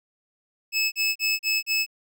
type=tone bursts; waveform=25% pulse; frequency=2600 Hz; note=E7; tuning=24 cents flat; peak=-17 dBFS; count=5; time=0.72-1.864 s; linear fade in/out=50 ms; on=200 ms; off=36 ms; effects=none